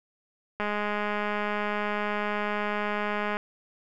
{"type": "click train", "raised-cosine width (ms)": 0.5, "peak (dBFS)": -15, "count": 577, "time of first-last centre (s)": [0.6, 3.369], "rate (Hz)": 208, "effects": []}